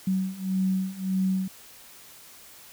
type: beating tone pair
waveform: sine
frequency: 187.9 / 189.6 Hz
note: F#3 / F#3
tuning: +27 / +43 cents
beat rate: 1.7 Hz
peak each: -28 / -26 dBFS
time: 0.07-1.48 s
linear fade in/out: 5 ms
effects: white hiss -49 dBFS RMS until 2.72 s